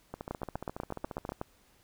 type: two click trains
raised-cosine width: 1 ms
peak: -20 / -24 dBFS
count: 10 / 18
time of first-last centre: 0.31-1.414 / 0.14-1.321 s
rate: 8.15 / 14.4 Hz
effects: pink hiss -65 dBFS RMS until 1.83 s